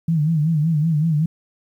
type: tone with vibrato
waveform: sine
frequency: 157 Hz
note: D#3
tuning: 16 cents sharp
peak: -15 dBFS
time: 0.08-1.26 s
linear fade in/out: 5 ms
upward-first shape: sine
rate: 5.3 Hz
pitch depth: 110 cents each way
effects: 9-bit